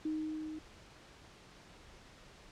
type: tone with level ramp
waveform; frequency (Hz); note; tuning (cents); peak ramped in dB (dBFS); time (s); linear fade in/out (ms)
sine; 311.1; D#4; 0; -32 to -41; 0.05-0.59; 5
effects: pink hiss -57 dBFS RMS until 2.51 s + low-pass 6000 Hz 12 dB/octave